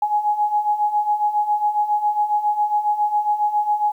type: beating tone pair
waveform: sine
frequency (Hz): 832 / 839.3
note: G#5 / G#5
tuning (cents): +3 / +18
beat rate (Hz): 7.3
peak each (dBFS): -23 / -18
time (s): 0.02-3.92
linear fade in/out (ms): 5
effects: 9-bit